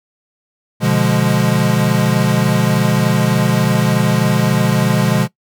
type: chord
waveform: square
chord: B diminished seventh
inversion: none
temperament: equal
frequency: 123.47 / 146.83 / 174.61 / 207.7 Hz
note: B2 / D3 / F3 / Ab3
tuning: 0 / 0 / 0 / 0 cents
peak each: -18 dBFS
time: 0.8-5.28 s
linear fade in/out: 50 ms
effects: noise-tail reverb RT60 0.1 s tail -19 dB re dry